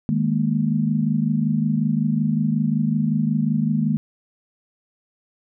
sine chord, D# suspended fourth, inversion none, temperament equal, 155.56 / 207.7 / 233.1 Hz, D#3 / G#3 / A#3, 0 / 0 / 0 cents, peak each -22 dBFS, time 0.09-3.97 s, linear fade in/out 0 ms, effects none

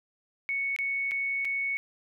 sine tone with dropouts, 2217 Hz, C#7, in tune, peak -27 dBFS, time 0.49-1.77 s, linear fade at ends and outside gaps 0 ms, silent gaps 0.763-0.788 / 1.111-1.117 / 1.448-1.452 s, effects none

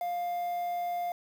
triangle tone with quantisation, 703 Hz, F5, 11 cents sharp, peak -28 dBFS, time 0.01-1.12 s, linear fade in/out 2 ms, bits 8, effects none

